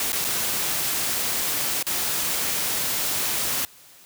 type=noise with dropouts; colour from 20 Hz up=white; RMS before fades=-25 dBFS; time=0-3.65 s; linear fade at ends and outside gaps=1 ms; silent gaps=0.121-0.129 / 0.244-0.248 / 1.827-1.867 s; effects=white hiss -50 dBFS RMS until 4.05 s + high-pass 60 Hz 12 dB/octave